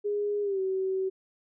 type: tone with pitch glide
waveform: sine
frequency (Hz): 412 to 380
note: G#4 to F#4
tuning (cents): -14 to +46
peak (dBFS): -26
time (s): 0.04-1.1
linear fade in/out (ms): 20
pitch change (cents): -140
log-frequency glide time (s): 0.42-0.6
effects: none